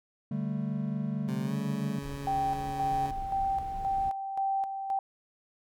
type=chord; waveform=triangle; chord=D suspended fourth; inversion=none; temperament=just; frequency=146.83 / 195.78 / 220.2 Hz; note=D3 / G3 / A3; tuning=0 / -2 / +2 cents; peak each=-32 dBFS; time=0.31-1.99 s; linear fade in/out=5 ms
type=tone with pitch glide; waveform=20% pulse; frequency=130.81 to 140.2 Hz; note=C3 to C#3; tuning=0 to +20 cents; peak=-32 dBFS; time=1.28-3.11 s; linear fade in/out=5 ms; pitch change=+120 cents; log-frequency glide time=1.41-1.56 s
type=noise; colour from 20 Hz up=brown; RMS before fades=-42 dBFS; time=2.02-4.1 s; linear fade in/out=5 ms
type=tone with tremolo; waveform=sine; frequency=780 Hz; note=G5; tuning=9 cents flat; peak=-26 dBFS; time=2.27-4.99 s; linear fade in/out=2 ms; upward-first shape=square; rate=1.9 Hz; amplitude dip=55%
effects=none